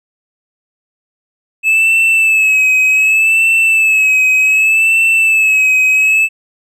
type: tone with vibrato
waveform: triangle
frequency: 2601 Hz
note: E7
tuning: 24 cents flat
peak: -6 dBFS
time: 1.63-6.29 s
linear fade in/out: 50 ms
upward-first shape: sine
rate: 0.66 Hz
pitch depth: 48 cents each way
effects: none